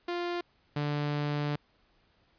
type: tone pair in turn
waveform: sawtooth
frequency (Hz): 349.2 / 146.82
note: F4 / D3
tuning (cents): 0 / 0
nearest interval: octave + minor third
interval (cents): 1500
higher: first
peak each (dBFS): -27 / -25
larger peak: second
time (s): 0.08-0.41 / 0.76-1.56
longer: second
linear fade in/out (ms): 5
effects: pink hiss -68 dBFS RMS until 2.38 s + resampled to 11025 Hz